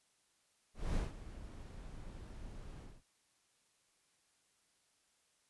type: noise with ADSR envelope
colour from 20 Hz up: brown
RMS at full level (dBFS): -34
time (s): 0.74-3.03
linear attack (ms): 220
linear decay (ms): 160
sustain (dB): -15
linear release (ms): 220
effects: white hiss -75 dBFS RMS until 5.49 s + resampled to 24000 Hz